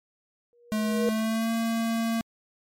sine tone with exponential growth, 477 Hz, A#4, 40 cents sharp, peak -21 dBFS, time 0.53-1.09 s, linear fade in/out 0 ms, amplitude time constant 120 ms
square tone with pitch glide, 214.9 to 227.7 Hz, A3 to A#3, -41 to -40 cents, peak -25 dBFS, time 0.72-2.21 s, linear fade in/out 0 ms, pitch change +101 cents, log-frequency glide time 0.99-1.51 s
effects MP3 64 kbps

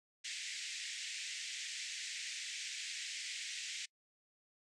pink band-pass noise, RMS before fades -44 dBFS, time 0.24-3.86 s, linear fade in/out 10 ms, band 1900 to 8100 Hz, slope 48 dB/octave, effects noise-tail reverb RT60 0.1 s tail -26 dB re dry

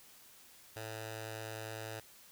10% pulse tone with notch filter, 110 Hz, A2, in tune, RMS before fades -44 dBFS, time 0.76-2 s, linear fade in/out 5 ms, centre 230 Hz, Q 0.53, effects white hiss -59 dBFS RMS until 2.31 s

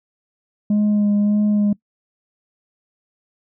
sine tone with vibrato, 207.3 Hz, G#3, 3 cents flat, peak -11 dBFS, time 0.7-1.73 s, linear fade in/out 5 ms, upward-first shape sine, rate 1.7 Hz, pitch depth 18 cents each way, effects noise-tail reverb RT60 0.1 s tail -23 dB re dry + tanh soft clip ceiling -13 dBFS

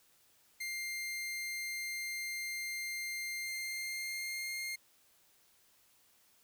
sawtooth tone with pitch glide, 2100 to 2122 Hz, C7 to C7, +6 to +24 cents, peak -34 dBFS, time 0.6-4.76 s, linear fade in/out 10 ms, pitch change +18 cents, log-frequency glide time 3.41-4.54 s, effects white hiss -68 dBFS RMS until 6.43 s

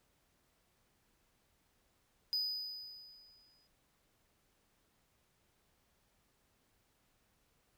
triangle tone with exponential decay, 4978 Hz, D#8, in tune, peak -30 dBFS, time 2.33-3.67 s, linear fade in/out 0 ms, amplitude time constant 290 ms, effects pink hiss -75 dBFS RMS until 7.77 s

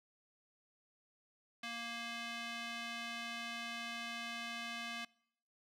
square tone with band-pass filter, 233.6 Hz, A#3, 4 cents sharp, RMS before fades -44 dBFS, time 1.63-5.05 s, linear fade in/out 5 ms, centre 2700 Hz, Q 1.2, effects noise-tail reverb RT60 0.7 s tail -24 dB re dry

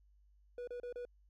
triangle tone bursts, 487.4 Hz, B4, 23 cents flat, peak -39 dBFS, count 4, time 0.58-1.052 s, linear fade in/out 2 ms, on 94 ms, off 32 ms, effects added 50 Hz sine -64 dBFS peak until 1.29 s

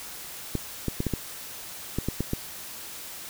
clicks, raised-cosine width 3 ms, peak -13 dBFS, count 9, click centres 0.553 / 0.883 / 1.004 / 1.067 / 1.137 / 1.986 / 2.086 / 2.206 / 2.334 s, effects white hiss -40 dBFS RMS until 3.29 s

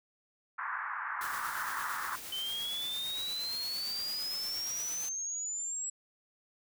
pink band-pass noise, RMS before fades -37 dBFS, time 0.58-2.16 s, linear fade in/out 10 ms, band 970 to 1800 Hz, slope 48 dB/octave
white noise with tremolo, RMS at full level -43 dBFS, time 1.21-5.09 s, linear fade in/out 2 ms, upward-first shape sine, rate 8.7 Hz, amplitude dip 30%
sine exponential sweep, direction up, 3054 to 7760 Hz, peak -34 dBFS, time 2.32-5.9 s, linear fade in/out 5 ms
effects none

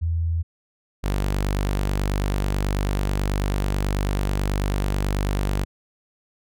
sine / sawtooth tone pair in turn, 83.1 / 49.18 Hz, E2 / G1, +15 / +6 cents, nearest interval major sixth, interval 909 cents, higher first, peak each -20 / -17 dBFS, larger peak second, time 0.01-0.43 / 1.03-5.65 s, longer second, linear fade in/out 20 ms, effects none

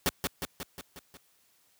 pink noise with echo, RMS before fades -26 dBFS, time 0.06-0.09 s, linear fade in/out 0 ms, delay 180 ms, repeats 6, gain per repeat -4 dB, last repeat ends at 1.17 s, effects white hiss -67 dBFS RMS until 1.79 s + high-pass 60 Hz 12 dB/octave

